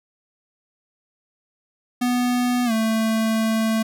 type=tone with pitch glide; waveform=square; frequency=246.4 to 222.1 Hz; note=B3 to A3; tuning=-4 to +16 cents; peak=-19 dBFS; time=2.01-3.83 s; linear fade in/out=10 ms; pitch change=-180 cents; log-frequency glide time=2.65-2.72 s; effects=none